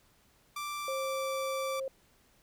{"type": "tone with pitch glide", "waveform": "sawtooth", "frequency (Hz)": [1174.7, 1165.9], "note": ["D6", "D6"], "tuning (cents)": [0, -13], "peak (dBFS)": -32, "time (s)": [0.56, 1.8], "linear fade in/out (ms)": 5, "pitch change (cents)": -13, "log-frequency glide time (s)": [0.75, 1.31]}
{"type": "tone", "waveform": "sine", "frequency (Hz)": 533, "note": "C5", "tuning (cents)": 32, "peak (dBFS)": -33, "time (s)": [0.88, 1.88], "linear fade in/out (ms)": 2}
{"effects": ["pink hiss -66 dBFS RMS until 2.42 s"]}